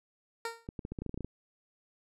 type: tone with exponential decay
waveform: 15% pulse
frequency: 460.4 Hz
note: A#4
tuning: 22 cents flat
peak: -25 dBFS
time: 0.45-0.67 s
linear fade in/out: 2 ms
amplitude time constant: 47 ms
type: clicks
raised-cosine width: 3 ms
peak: -25 dBFS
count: 12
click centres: 0.689 / 0.792 / 0.851 / 0.92 / 0.988 / 1.02 / 1.063 / 1.094 / 1.143 / 1.176 / 1.207 / 1.246 s
effects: low-pass 11000 Hz 12 dB/octave